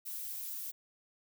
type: noise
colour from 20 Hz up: violet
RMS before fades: -41 dBFS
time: 0.05-0.72 s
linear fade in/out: 20 ms
effects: none